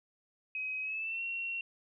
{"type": "tone with pitch glide", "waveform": "sine", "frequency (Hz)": [2533, 2731], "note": ["D#7", "F7"], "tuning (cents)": [30, -39], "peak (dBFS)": -34, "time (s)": [0.55, 1.61], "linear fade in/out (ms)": 2, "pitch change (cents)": 131, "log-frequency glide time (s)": [0.82, 1.22], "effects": []}